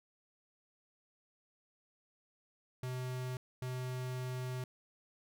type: tone bursts at uneven times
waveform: square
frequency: 127.3 Hz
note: C3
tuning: 47 cents flat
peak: -38 dBFS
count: 2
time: 2.83-3.37 / 3.62-4.64 s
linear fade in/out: 2 ms
effects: none